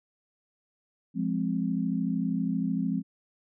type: chord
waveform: sine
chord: F minor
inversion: none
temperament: equal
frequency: 174.61 / 207.7 / 261.6 Hz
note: F3 / Ab3 / C4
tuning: 0 / 0 / 0 cents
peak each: -30 dBFS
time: 1.14-3.03 s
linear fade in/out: 50 ms
effects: none